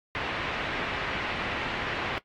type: low-pass noise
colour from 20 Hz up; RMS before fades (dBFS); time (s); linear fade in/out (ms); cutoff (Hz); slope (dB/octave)
white; -32; 0.15-2.18; 0; 2700; 24
effects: noise-tail reverb RT60 0.1 s tail -17 dB re dry + AAC 64 kbps